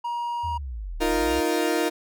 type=tone; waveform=triangle; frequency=950 Hz; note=A#5; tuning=33 cents sharp; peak=-24 dBFS; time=0.04-0.58 s; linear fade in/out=10 ms
type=linear two-way sweep; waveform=sine; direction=down then up; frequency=88.2 to 30.87 to 68.4 Hz; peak=-30 dBFS; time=0.43-1.41 s; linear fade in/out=20 ms; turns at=1.04 s
type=chord; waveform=30% pulse; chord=Eb suspended second; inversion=none; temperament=equal; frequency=311.1 / 349.2 / 466.2 Hz; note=Eb4 / F4 / Bb4; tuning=0 / 0 / 0 cents; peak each=-23 / -23 / -24 dBFS; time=1-1.9 s; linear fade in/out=20 ms
effects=none